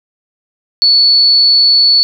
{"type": "tone", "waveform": "sine", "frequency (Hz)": 4435, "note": "C#8", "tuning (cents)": 0, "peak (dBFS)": -5, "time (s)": [0.82, 2.03], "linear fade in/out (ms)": 0, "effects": []}